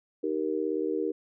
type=chord; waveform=sine; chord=Eb major; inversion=none; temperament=just; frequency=311.1 / 388.9 / 466.7 Hz; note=Eb4 / G4 / Bb4; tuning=0 / -14 / +2 cents; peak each=-31 dBFS; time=0.23-1.12 s; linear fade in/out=10 ms; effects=none